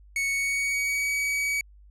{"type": "tone with pitch glide", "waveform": "45% pulse", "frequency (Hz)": [2217, 2269], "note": ["C#7", "C#7"], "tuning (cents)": [0, 40], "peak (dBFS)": -24, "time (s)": [0.16, 1.61], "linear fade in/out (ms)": 2, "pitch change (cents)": 40, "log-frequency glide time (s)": [0.27, 1.1], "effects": ["added 50 Hz sine -49 dBFS peak until 1.9 s", "low-pass 11000 Hz 12 dB/octave"]}